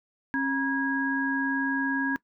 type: tone cluster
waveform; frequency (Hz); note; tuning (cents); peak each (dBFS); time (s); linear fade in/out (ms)
sine; 271.9 / 956 / 1647; C#4 / A#5 / G#6; -33 / +43 / -15; -27 / -33 / -28; 0.34-2.16; 0
effects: noise-tail reverb RT60 0.1 s tail -20 dB re dry